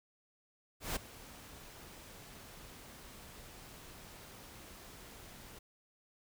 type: noise with ADSR envelope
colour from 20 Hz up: pink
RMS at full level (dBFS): -35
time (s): 0.8-5.59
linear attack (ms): 160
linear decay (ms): 12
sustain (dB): -18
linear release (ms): 7
effects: none